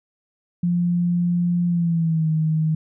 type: tone with pitch glide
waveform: sine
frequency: 174.61 to 157.37 Hz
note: F3 to D#3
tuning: 0 to +20 cents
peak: -17 dBFS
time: 0.63-2.75 s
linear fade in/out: 5 ms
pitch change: -180 cents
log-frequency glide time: 1.67-2.29 s
effects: none